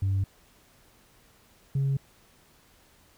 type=tone pair in turn; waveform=sine; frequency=96.9 / 137.04 Hz; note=G2 / C#3; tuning=-20 / -19 cents; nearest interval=tritone; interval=601 cents; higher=second; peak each=-21 dBFS; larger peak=neither; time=0.02-0.24 / 1.75-1.97 s; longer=neither; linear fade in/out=5 ms; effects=tanh soft clip ceiling -21 dBFS + pink hiss -60 dBFS RMS until 3.17 s